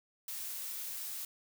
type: noise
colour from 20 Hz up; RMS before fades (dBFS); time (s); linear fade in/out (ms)
blue; -41; 0.28-1.25; 2
effects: none